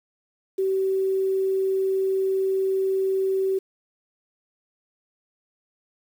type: tone with quantisation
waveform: sine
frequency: 383.4 Hz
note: G4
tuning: 38 cents flat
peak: -20 dBFS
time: 0.58-3.59 s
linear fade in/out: 10 ms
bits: 8
effects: none